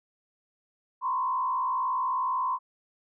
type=tone with frequency modulation; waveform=sine; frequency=1029 Hz; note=C6; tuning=29 cents flat; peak=-25 dBFS; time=1.01-2.59 s; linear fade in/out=50 ms; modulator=61 Hz; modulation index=0.98; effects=none